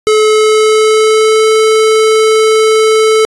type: tone with pitch glide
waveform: square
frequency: 430.7 to 437.5 Hz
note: A4 to A4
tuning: -37 to -10 cents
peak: -6 dBFS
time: 0.07-3.25 s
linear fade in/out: 0 ms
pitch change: +27 cents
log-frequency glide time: 0.25-1.48 s
effects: resampled to 24000 Hz